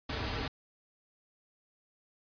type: noise with comb filter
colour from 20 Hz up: pink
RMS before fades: -35 dBFS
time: 0.09-0.48 s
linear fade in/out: 5 ms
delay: 5.6 ms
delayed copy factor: -0.6
effects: resampled to 11025 Hz